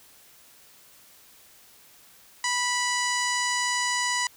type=harmonic tone with a mistuned harmonic; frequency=983 Hz; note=B5; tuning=8 cents flat; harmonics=1 / 2 / 3 / 4 / 5 / 6 / 7 / 8 / 9; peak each=-29 / -28 / -35 / -36 / -34 / -36 / -33 / -39 / -38 dBFS; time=2.44-4.27 s; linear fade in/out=2 ms; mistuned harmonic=4; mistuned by=+18 cents; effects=white hiss -54 dBFS RMS until 4.36 s